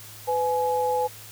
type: tone pair together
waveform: sine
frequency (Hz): 500.7 / 842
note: B4 / G#5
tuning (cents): +24 / +24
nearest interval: major sixth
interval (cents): 900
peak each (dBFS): -24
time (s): 0.27-1.08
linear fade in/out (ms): 20
effects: added 106 Hz sine -48 dBFS peak until 1.31 s + white hiss -44 dBFS RMS until 1.31 s